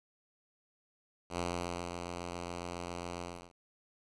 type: tone with ADSR envelope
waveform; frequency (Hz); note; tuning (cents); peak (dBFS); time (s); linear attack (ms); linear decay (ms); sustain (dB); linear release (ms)
5% pulse; 87.31; F2; 0; -22; 1.29-3.53; 87; 530; -6; 320
effects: resampled to 22050 Hz + 10-bit